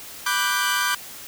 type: chord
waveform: sawtooth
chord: G major seventh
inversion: first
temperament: equal with one note detuned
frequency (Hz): 987.8 / 1174.7 / 1480 / 1579.8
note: B5 / D6 / F#6 / G6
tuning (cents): 0 / 0 / 0 / +13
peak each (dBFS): -24 / -22 / -23 / -21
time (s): 0.26-0.95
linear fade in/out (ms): 5
effects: white hiss -39 dBFS RMS until 1.27 s